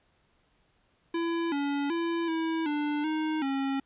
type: tone with pitch steps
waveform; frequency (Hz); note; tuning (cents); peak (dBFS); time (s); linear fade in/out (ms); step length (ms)
square; 335.4 / 283.8 / 336 / 325.1 / 295.4 / 311.7 / 272.1; E4 / C#4 / E4 / E4 / D4 / D#4 / C#4; +30 / +41 / +33 / -24 / +10 / +3 / -32; -28; 1.14-3.8; 5; 380
effects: pink hiss -69 dBFS RMS until 3.85 s + resampled to 8000 Hz